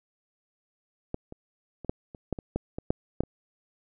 clicks, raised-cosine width 2 ms, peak -17 / -27 / -27 / -13 / -29 / -14 / -23 / -14 / -20 / -10 / -10 / -26 dBFS, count 12, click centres 1.144 / 1.324 / 1.847 / 1.895 / 2.148 / 2.327 / 2.388 / 2.56 / 2.785 / 2.905 / 3.206 / 3.236 s, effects none

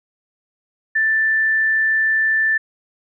sine tone, 1767 Hz, A6, 7 cents sharp, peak -14 dBFS, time 0.95-2.58 s, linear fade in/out 10 ms, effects none

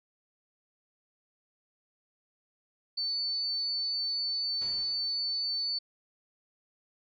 sine tone, 4502 Hz, C#8, 26 cents sharp, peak -29 dBFS, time 2.97-5.79 s, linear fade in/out 10 ms
pink noise with exponential decay, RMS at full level -47 dBFS, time 4.61-5.63 s, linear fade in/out 5 ms, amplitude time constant 220 ms
effects resampled to 16000 Hz

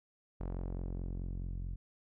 sawtooth tone with low-pass filter sweep, 44.65 Hz, F1, 39 cents sharp, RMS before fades -39 dBFS, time 0.4-1.76 s, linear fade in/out 10 ms, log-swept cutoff 950 to 130 Hz, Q 0.74, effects none

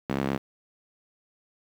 sawtooth tone with high-pass filter, 68.2 Hz, C#2, 28 cents flat, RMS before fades -28 dBFS, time 0.09-0.38 s, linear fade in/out 10 ms, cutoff 210 Hz, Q 1.3, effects low-pass 3000 Hz 12 dB/octave + 8-bit

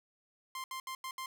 sawtooth tone bursts at uneven times, 1050 Hz, C6, 6 cents sharp, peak -35 dBFS, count 5, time 0.55-0.64 / 0.71-0.8 / 0.87-0.95 / 1.04-1.11 / 1.18-1.26 s, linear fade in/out 2 ms, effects none

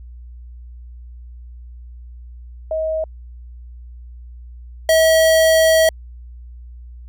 sine / square tone pair in turn, 634 / 643.2 Hz, D#5 / E5, +32 / -43 cents, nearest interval unison, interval 25 cents, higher second, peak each -18 / -11 dBFS, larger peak second, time 2.71-3.04 / 4.89-5.89 s, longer second, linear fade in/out 2 ms, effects added 60 Hz sine -34 dBFS peak until 7.08 s

